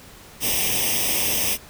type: noise with comb filter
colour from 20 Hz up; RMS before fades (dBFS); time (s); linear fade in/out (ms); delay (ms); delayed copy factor
white; -22; 0.4-1.58; 50; 0.35; +0.9
effects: pink hiss -45 dBFS RMS until 1.69 s